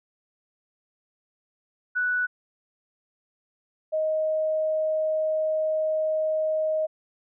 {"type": "tone pair in turn", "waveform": "sine", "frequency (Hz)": [1480, 625.9], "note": ["F#6", "D#5"], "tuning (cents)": [0, 10], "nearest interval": "octave + minor third", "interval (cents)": 1490, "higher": "first", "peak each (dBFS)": -22, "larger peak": "neither", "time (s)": [[1.95, 2.27], [3.92, 6.87]], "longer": "second", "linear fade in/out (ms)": 20, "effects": []}